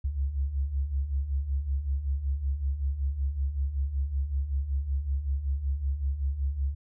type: beating tone pair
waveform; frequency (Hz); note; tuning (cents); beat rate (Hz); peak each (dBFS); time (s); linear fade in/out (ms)
sine; 65.41 / 70.71; C2 / C#2; 0 / +35; 5.3; -33 / -27; 0.04-6.75; 10
effects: none